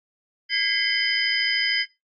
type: tone cluster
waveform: sine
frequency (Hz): 1634 / 2033 / 2146 / 3086 / 4976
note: G#6 / B6 / C7 / G7 / D#8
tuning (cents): -29 / +50 / +43 / -28 / -1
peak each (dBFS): -30 / -25 / -29 / -26 / -24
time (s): 0.49-1.86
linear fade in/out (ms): 50
effects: noise-tail reverb RT60 0.2 s tail -18 dB re dry + AAC 48 kbps